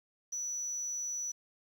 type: tone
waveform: sine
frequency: 5920 Hz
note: F#8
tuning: in tune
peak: -33 dBFS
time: 0.32-1.32 s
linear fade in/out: 10 ms
effects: tanh soft clip ceiling -31 dBFS + 10-bit